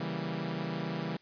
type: chord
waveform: sawtooth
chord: C# diminished seventh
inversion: none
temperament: equal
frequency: 138.59 / 164.81 / 196 / 233.1 Hz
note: C#3 / E3 / G3 / Bb3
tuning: 0 / 0 / 0 / 0 cents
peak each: -37 / -32 / -35 / -38 dBFS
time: 0-1.17 s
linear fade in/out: 5 ms
effects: white hiss -63 dBFS RMS until 1.21 s + resampled to 11025 Hz